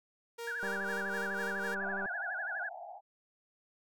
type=tone with tremolo; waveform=sawtooth; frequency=467.1 Hz; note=A#4; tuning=3 cents sharp; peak=-35 dBFS; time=0.38-1.75 s; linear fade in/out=10 ms; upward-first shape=sine; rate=4 Hz; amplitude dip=70%
type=tone with vibrato; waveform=sine; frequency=1568 Hz; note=G6; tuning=in tune; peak=-35 dBFS; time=0.47-2.69 s; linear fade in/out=5 ms; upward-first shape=sine; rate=12 Hz; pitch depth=160 cents each way
type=click train; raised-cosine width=1 ms; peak=-29 dBFS; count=281; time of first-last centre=0.63-2.059 s; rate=196 Hz
type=band-pass noise; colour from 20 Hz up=pink; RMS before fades=-46 dBFS; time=1.78-3.01 s; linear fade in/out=50 ms; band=670 to 810 Hz; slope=96 dB/octave
effects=none